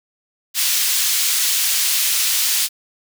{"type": "high-pass noise", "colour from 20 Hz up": "pink", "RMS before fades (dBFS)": -18, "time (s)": [0.54, 2.69], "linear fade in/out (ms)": 50, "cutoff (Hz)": 3500, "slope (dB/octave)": 12, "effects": []}